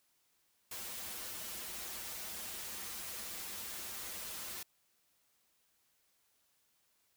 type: noise with comb filter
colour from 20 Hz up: white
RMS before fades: -44 dBFS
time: 0.71-4.63 s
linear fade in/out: 5 ms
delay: 7.1 ms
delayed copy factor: -0.9
effects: white hiss -75 dBFS RMS until 7.16 s